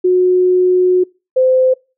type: tone pair in turn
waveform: sine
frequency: 364.8 / 515.9 Hz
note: F#4 / C5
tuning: -24 / -24 cents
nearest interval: tritone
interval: 600 cents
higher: second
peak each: -8 dBFS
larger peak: neither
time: 0.04-1.04 / 1.36-1.74 s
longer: first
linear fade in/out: 10 ms
effects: noise-tail reverb RT60 0.3 s tail -25 dB re dry